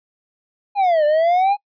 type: exponential two-way sweep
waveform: triangle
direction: down then up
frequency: 830 to 587.3 to 830 Hz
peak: -11 dBFS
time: 0.75-1.57 s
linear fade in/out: 50 ms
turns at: 1.05 s
effects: noise-tail reverb RT60 0.1 s tail -25 dB re dry + resampled to 11025 Hz